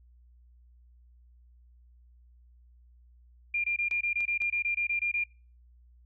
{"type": "tone bursts", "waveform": "sine", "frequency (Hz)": 2400, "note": "D7", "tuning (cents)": 37, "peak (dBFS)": -26, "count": 14, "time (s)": [3.54, 5.239], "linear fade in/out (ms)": 5, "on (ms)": 100, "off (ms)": 23}
{"type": "clicks", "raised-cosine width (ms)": 0.2, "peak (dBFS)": -29, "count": 3, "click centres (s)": [3.912, 4.206, 4.419]}
{"effects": ["noise-tail reverb RT60 0.4 s tail -25 dB re dry", "added 60 Hz sine -55 dBFS peak until 6.05 s"]}